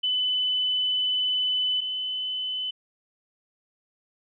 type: tone pair in turn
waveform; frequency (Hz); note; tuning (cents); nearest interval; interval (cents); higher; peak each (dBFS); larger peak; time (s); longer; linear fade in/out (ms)
sine; 3007 / 3021; F#7 / F#7; +27 / +35; unison; 8; second; -22 / -27; first; 0.03-1.81 / 1.81-2.71; first; 10
effects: none